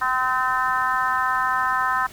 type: harmonic tone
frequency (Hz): 256.6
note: C4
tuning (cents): -34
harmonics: 3 / 4 / 5 / 6 / 7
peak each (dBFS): -29 / -23 / -24 / -27 / -28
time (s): 0.01-2.07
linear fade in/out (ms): 10
effects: pink hiss -44 dBFS RMS until 2.12 s